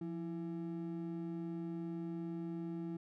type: ring-modulated tone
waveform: triangle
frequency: 251.7 Hz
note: B3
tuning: 33 cents sharp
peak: -34 dBFS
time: 0.01-2.97 s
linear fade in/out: 5 ms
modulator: 78.7 Hz
effects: none